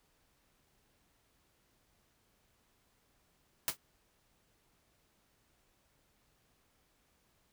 white noise with exponential decay, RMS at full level -28 dBFS, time 3.68-3.77 s, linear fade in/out 0 ms, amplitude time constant 19 ms, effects pink hiss -73 dBFS RMS until 7.52 s

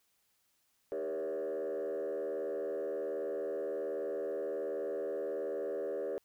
sine tone with frequency modulation, 477.5 Hz, A#4, 42 cents sharp, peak -32 dBFS, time 0.92-6.18 s, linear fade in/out 0 ms, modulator 78.7 Hz, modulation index 1.5, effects tanh soft clip ceiling -32 dBFS + white hiss -75 dBFS RMS until 6.24 s

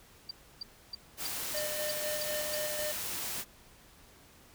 sine tone bursts, 4697 Hz, D8, 1 cent flat, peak -35 dBFS, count 8, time 0.29-2.55 s, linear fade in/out 5 ms, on 20 ms, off 300 ms
white noise, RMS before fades -37 dBFS, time 1.17-3.45 s, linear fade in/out 50 ms
square tone with tremolo, 604 Hz, D5, 48 cents sharp, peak -35 dBFS, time 1.54-2.92 s, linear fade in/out 10 ms, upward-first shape square, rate 4 Hz, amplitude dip 35%
effects pink hiss -58 dBFS RMS until 4.54 s

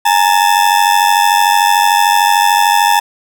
40% pulse ring-modulated tone, 876 Hz, A5, 8 cents flat, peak -4 dBFS, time 0.05-3 s, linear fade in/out 10 ms, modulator 46.7 Hz, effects none

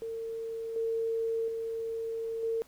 sine tone with level steps, 453.6 Hz, A#4, 47 cents flat, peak -34 / -28 / -32 / -28 dBFS, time 0.02-2.62 s, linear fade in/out 0 ms, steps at 0.76 / 1.48 / 2.43 s, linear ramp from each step 2 ms, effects pink hiss -60 dBFS RMS until 2.67 s

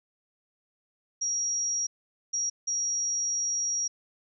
sine tone bursts at uneven times, 5680 Hz, F8, 28 cents sharp, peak -26 dBFS, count 3, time 1.21-1.87 / 2.33-2.5 / 2.67-3.88 s, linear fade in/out 10 ms, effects none

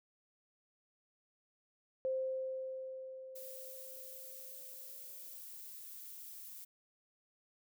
sine tone with exponential decay, 523.3 Hz, C5, in tune, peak -32 dBFS, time 2.05-5.41 s, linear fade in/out 0 ms, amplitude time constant 730 ms
violet noise, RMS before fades -50 dBFS, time 3.35-6.65 s, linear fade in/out 10 ms
effects none

